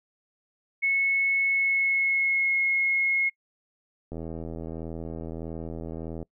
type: tone with pitch glide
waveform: sine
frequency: 2196 to 2165 Hz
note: C#7 to C#7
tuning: -17 to -41 cents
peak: -21 dBFS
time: 0.82-3.3 s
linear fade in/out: 20 ms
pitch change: -24 cents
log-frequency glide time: 1.46-2.57 s
type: click train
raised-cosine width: 2 ms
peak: -23 dBFS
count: 173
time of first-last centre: 4.12-6.228 s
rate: 81.6 Hz
effects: noise-tail reverb RT60 0.1 s tail -24 dB re dry